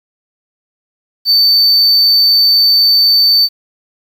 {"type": "tone", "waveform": "triangle", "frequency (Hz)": 4552, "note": "C#8", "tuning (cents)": 45, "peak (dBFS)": -5, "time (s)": [1.25, 3.49], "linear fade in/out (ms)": 50, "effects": ["7-bit"]}